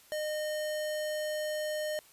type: tone with sample-and-hold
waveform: sine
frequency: 610 Hz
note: D#5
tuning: 34 cents flat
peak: -31 dBFS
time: 0.12-1.99 s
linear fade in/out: 0 ms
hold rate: 2450 Hz
effects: white hiss -59 dBFS RMS until 2.12 s + resampled to 32000 Hz